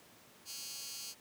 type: tone with high-pass filter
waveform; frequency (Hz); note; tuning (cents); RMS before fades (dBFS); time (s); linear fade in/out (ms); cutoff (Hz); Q
15% pulse; 275.7; C#4; -9; -45; 0.45-1.15; 50; 4900; 1.6
effects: pink hiss -60 dBFS RMS until 1.2 s + high-pass 150 Hz 12 dB/octave